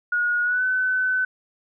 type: tone with pitch glide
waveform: sine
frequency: 1445 to 1511.6 Hz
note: F#6 to F#6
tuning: -41 to +37 cents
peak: -19 dBFS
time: 0.12-1.25 s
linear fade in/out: 5 ms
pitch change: +78 cents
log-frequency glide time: 0.43-0.64 s
effects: none